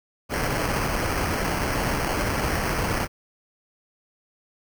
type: noise with sample-and-hold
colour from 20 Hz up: pink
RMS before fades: -25 dBFS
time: 0.29-3.08 s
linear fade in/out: 50 ms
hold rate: 3675 Hz
effects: none